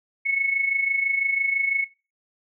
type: tone with amplitude modulation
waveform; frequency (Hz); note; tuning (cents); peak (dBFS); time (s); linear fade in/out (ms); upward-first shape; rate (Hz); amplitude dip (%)
sine; 2200; C#7; -14; -17; 0.25-1.85; 20; sine; 26; 60
effects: noise-tail reverb RT60 0.3 s tail -18 dB re dry